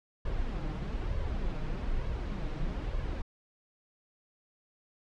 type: noise with flanger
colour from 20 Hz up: brown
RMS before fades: -33 dBFS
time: 0.25-3.22 s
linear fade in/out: 5 ms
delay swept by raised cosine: 1.8 to 6.6 ms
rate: 1.1 Hz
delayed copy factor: +0.5
effects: low-pass 4000 Hz 12 dB/octave